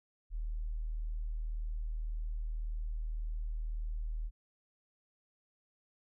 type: tone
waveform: sine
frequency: 39.09 Hz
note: D#1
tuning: 9 cents sharp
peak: -34 dBFS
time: 0.3-4.31 s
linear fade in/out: 50 ms
effects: none